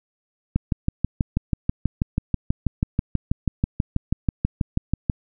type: click train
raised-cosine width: 5 ms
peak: -7 dBFS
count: 29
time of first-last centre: 0.56-5.098 s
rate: 6.17 Hz
effects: none